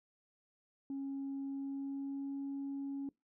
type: tone with pitch glide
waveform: sine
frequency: 274.3 to 277 Hz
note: C#4 to C#4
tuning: -18 to -1 cents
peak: -36 dBFS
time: 0.9-3.09 s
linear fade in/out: 2 ms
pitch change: +17 cents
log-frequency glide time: 1.45-2.37 s
effects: noise-tail reverb RT60 0.2 s tail -23 dB re dry + tanh soft clip ceiling -35 dBFS